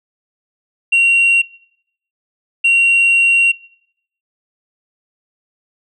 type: tone bursts at uneven times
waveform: sine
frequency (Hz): 2749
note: F7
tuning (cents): -28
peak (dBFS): -6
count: 2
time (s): 0.92-1.42 / 2.64-3.52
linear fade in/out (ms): 10
effects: noise-tail reverb RT60 0.7 s tail -23 dB re dry + tanh soft clip ceiling -7 dBFS